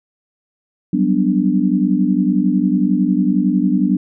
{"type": "chord", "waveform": "sine", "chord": "G major seventh", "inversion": "third", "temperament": "equal", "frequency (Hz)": [185, 196, 246.9, 293.7], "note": ["F#3", "G3", "B3", "D4"], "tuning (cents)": [0, 0, 0, 0], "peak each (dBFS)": -18, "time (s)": [0.93, 3.97], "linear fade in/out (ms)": 5, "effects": []}